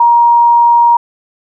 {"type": "tone", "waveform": "sine", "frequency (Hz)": 944, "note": "A#5", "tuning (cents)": 22, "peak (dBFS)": -4, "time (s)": [0, 0.97], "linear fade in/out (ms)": 5, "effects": []}